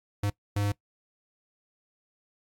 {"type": "tone bursts at uneven times", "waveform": "square", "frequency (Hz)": 102, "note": "G#2", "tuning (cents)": -31, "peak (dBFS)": -26, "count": 2, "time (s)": [[0.23, 0.3], [0.56, 0.72]], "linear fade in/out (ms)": 5, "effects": ["noise-tail reverb RT60 0.1 s tail -20 dB re dry", "AAC 64 kbps"]}